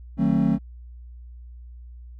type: chord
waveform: triangle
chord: D# diminished seventh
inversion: none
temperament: just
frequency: 155.56 / 186.68 / 224 / 268.8 Hz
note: D#3 / F#3 / A3 / C4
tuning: 0 / +16 / +31 / +47 cents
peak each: -23 / -21 / -20 / -22 dBFS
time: 0.17-0.59 s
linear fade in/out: 50 ms
effects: added 60 Hz sine -39 dBFS peak until 2.19 s